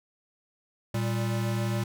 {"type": "tone pair together", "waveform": "square", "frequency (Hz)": [116.14, 196], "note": ["A#2", "G3"], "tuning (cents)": [-6, 0], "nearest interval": "major sixth", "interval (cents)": 906, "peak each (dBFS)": [-28, -33], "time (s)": [0.94, 1.84], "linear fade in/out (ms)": 5, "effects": []}